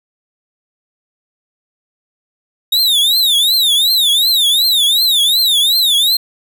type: tone with vibrato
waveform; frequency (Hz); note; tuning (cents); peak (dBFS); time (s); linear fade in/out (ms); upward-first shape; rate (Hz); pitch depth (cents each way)
45% pulse; 3723; A#7; -3; -9; 2.72-6.17; 5; triangle; 2.7; 220
effects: none